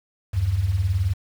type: beating tone pair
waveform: sine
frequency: 77.78 / 96.78 Hz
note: D#2 / G2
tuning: 0 / -22 cents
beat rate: 19 Hz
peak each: -25 / -20 dBFS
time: 0.33-1.14 s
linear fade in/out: 20 ms
effects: 7-bit